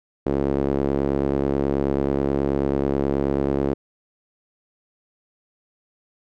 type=tone with band-pass filter; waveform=sawtooth; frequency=69.3 Hz; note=C#2; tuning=in tune; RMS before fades=-22 dBFS; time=0.26-3.74 s; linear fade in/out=5 ms; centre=380 Hz; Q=1.8; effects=none